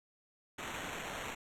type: noise with sample-and-hold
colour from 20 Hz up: blue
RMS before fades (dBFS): -42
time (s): 0.58-1.35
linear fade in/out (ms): 10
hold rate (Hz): 4900
effects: low-pass 11000 Hz 12 dB/octave